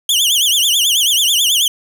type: tone with vibrato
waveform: sawtooth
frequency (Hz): 3161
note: G7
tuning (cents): +14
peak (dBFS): -8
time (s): 0.09-1.68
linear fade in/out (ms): 2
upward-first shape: triangle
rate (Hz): 9.2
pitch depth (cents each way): 230
effects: none